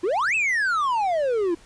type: exponential two-way sweep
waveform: triangle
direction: up then down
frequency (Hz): 325.6 to 2686 to 325.6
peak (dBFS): -18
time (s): 0.03-1.55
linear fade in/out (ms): 10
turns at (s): 0.35
effects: pink hiss -52 dBFS RMS until 1.65 s + resampled to 22050 Hz